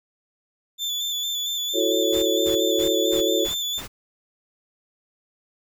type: tone with vibrato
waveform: 35% pulse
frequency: 3503 Hz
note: A7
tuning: 8 cents flat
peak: -23 dBFS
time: 0.78-3.82 s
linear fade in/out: 50 ms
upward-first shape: square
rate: 4.4 Hz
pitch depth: 27 cents each way
type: chord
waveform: sine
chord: F# minor seventh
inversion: third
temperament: just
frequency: 333 / 370 / 444 / 555 Hz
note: E4 / F#4 / A4 / C#5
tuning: +18 / 0 / +16 / +2 cents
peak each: -25 dBFS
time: 1.73-3.48 s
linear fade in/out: 50 ms
type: noise bursts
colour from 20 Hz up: pink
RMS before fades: -36 dBFS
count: 6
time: 2.12-3.88 s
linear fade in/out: 20 ms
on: 110 ms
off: 220 ms
effects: none